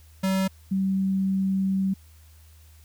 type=tone pair in turn; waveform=square / sine; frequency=190.6 / 192.15 Hz; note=G3 / G3; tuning=-48 / -34 cents; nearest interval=unison; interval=14 cents; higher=second; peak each=-22 / -21 dBFS; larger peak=second; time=0.23-0.48 / 0.71-1.94 s; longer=second; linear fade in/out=10 ms; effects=added 78 Hz sine -49 dBFS peak until 2.84 s + white hiss -59 dBFS RMS until 2.84 s